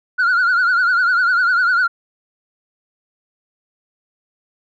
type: tone with vibrato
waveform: sine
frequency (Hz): 1441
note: F#6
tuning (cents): -46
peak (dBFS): -10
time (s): 0.18-1.88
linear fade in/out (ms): 20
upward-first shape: triangle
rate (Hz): 10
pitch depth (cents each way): 110
effects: tanh soft clip ceiling -11 dBFS